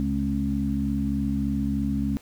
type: harmonic tone with a mistuned harmonic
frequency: 68.7 Hz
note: C#2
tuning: 15 cents flat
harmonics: 1 / 2 / 3 / 4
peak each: -30 / -32 / -26 / -28 dBFS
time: 0-2.17 s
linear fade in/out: 0 ms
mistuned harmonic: 3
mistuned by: +45 cents
effects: pink hiss -53 dBFS RMS until 2.21 s